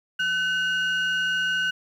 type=tone pair together; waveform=sine; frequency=1512.9 / 2856 Hz; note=F#6 / F7; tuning=+38 / +38 cents; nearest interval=major seventh; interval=1100 cents; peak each=-21 / -25 dBFS; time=0.19-1.71 s; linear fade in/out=10 ms; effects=tanh soft clip ceiling -19 dBFS + 9-bit